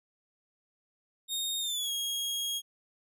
sawtooth tone with pitch glide, 3701 to 3278 Hz, A#7 to G#7, -13 to -23 cents, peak -28 dBFS, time 1.28-2.62 s, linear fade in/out 50 ms, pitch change -210 cents, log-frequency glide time 1.6-1.92 s, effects none

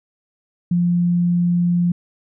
sine tone, 174.61 Hz, F3, in tune, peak -14 dBFS, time 0.71-1.92 s, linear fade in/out 5 ms, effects none

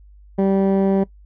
15% pulse tone with low-pass filter, 194.4 Hz, G3, 14 cents flat, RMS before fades -17 dBFS, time 0.38-1.04 s, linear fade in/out 10 ms, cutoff 590 Hz, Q 0.52, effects noise-tail reverb RT60 0.1 s tail -20 dB re dry + added 50 Hz sine -43 dBFS peak until 1.25 s

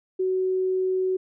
sine tone, 373.7 Hz, F#4, 17 cents sharp, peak -21 dBFS, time 0.19-1.17 s, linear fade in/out 10 ms, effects none

